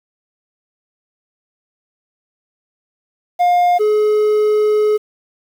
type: tone pair in turn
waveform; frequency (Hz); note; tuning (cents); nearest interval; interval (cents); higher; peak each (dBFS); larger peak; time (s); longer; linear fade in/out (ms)
triangle; 709 / 424.3; F5 / G#4; +26 / +37; major sixth; 889; first; -8 / -9; first; 3.39-3.79 / 3.79-4.98; second; 20
effects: 7-bit